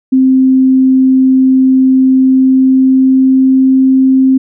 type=tone with pitch glide; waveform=sine; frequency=261.6 to 263.4 Hz; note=C4 to C4; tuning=0 to +12 cents; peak=-4 dBFS; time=0.12-4.38 s; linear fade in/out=10 ms; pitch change=+12 cents; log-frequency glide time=2.11-3.79 s; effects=none